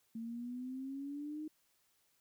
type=exponential sweep; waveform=sine; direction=up; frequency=224.8 to 311.1 Hz; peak=-40 dBFS; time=0.15-1.48 s; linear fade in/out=5 ms; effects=white hiss -75 dBFS RMS until 2.2 s

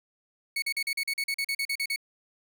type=tone bursts; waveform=30% pulse; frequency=2217 Hz; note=C#7; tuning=in tune; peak=-24 dBFS; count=14; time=0.56-1.961 s; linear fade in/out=5 ms; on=62 ms; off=41 ms; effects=none

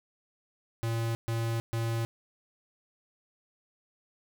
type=tone bursts; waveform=square; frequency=114.7 Hz; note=A#2; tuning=28 cents flat; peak=-29 dBFS; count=3; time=0.83-2.05 s; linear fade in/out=0 ms; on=320 ms; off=130 ms; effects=none

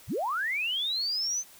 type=linear sweep; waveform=sine; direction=up; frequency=34.65 to 6272 Hz; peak=-27 dBFS; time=0.07-1.44 s; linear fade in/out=50 ms; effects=white hiss -53 dBFS RMS until 1.59 s

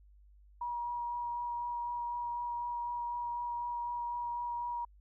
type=tone with vibrato; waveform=sine; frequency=957 Hz; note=A#5; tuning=45 cents sharp; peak=-34 dBFS; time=0.61-4.85 s; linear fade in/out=5 ms; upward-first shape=sine; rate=4 Hz; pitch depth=10 cents each way; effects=added 50 Hz sine -57 dBFS peak until 5 s

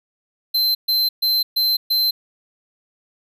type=tone bursts; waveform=square; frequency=4100 Hz; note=C8; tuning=36 cents flat; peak=-16 dBFS; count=5; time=0.54-2.11 s; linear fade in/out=10 ms; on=210 ms; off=130 ms; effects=none

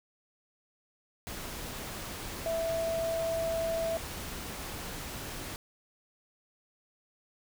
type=tone in noise; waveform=sine; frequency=659.3 Hz; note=E5; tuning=in tune; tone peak=-29 dBFS; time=2.46-3.97 s; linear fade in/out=0 ms; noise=pink; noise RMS=-40 dBFS; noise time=1.27-5.56 s; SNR=+8 dB; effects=none

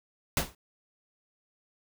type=noise with exponential decay; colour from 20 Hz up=pink; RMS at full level=-22 dBFS; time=0.37-0.55 s; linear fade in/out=2 ms; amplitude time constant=37 ms; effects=none

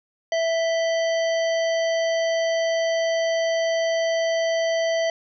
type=harmonic tone with a mistuned harmonic; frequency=659.3 Hz; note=E5; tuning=in tune; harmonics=1 / 3 / 5 / 7 / 9; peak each=-20 / -30 / -34 / -37 / -39 dBFS; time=0.32-5.1 s; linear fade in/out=2 ms; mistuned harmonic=5; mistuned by=-98 cents; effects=none

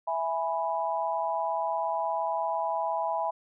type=chord; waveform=sine; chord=E major; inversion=none; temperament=equal; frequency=659.3 / 830.6 / 987.8 Hz; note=E5 / G#5 / B5; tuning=0 / 0 / 0 cents; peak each=-31 dBFS; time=0.07-3.31 s; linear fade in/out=10 ms; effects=none

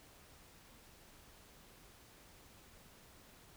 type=silence; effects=pink hiss -61 dBFS RMS until 3.56 s

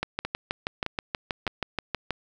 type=two click trains; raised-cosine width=0.3 ms; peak=-13 / -11 dBFS; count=3 / 14; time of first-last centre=0.25-1.477 / 0.03-2.107 s; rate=1.63 / 6.26 Hz; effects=none

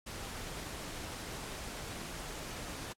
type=noise; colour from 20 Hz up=pink; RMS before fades=-43 dBFS; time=0.06-2.93 s; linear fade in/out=10 ms; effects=low-pass 11000 Hz 12 dB/octave + AAC 64 kbps

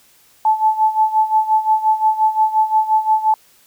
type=tone with tremolo; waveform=sine; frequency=870 Hz; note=A5; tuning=20 cents flat; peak=-9 dBFS; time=0.45-3.34 s; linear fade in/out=2 ms; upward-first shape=sine; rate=5.7 Hz; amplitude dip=80%; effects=white hiss -52 dBFS RMS until 3.66 s

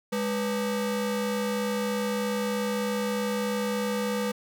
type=ring-modulated tone; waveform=45% pulse; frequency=349.2 Hz; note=F4; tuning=in tune; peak=-23 dBFS; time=0.12-4.32 s; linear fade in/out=10 ms; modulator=143 Hz; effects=none

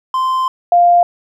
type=tone pair in turn; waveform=triangle / sine; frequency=1039 / 699.1 Hz; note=C6 / F5; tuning=-12 / +2 cents; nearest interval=perfect fifth; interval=686 cents; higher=first; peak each=-11 / -6 dBFS; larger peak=second; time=0.14-0.48 / 0.72-1.03 s; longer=first; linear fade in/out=2 ms; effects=none

